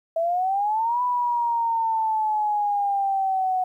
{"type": "exponential two-way sweep", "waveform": "sine", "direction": "up then down", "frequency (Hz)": [651, 992, 737], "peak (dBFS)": -20, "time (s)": [0.16, 3.64], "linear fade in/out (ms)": 5, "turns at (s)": 1.02, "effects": ["10-bit"]}